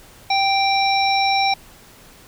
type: harmonic tone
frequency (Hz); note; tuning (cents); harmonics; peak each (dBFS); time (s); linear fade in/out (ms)
784; G5; 0; 1 / 3 / 5 / 7; -17 / -22 / -24 / -25; 0.3-1.54; 5
effects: pink hiss -46 dBFS RMS until 2.27 s